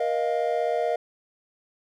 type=chord; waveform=triangle; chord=Bb suspended fourth; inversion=none; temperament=equal with one note detuned; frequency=473.8 / 622.3 / 698.5 Hz; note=Bb4 / Eb5 / F5; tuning=+28 / 0 / 0 cents; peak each=-25 dBFS; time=0-0.96 s; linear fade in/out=5 ms; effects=none